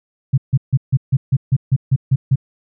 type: tone bursts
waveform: sine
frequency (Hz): 132.6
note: C3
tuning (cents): +23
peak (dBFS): -9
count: 11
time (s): 0.33-2.358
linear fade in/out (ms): 10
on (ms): 48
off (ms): 150
effects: none